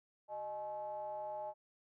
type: ring-modulated tone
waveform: triangle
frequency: 116.9 Hz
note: A#2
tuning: 5 cents sharp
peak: -35 dBFS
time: 0.28-1.54 s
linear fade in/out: 50 ms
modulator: 733 Hz
effects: none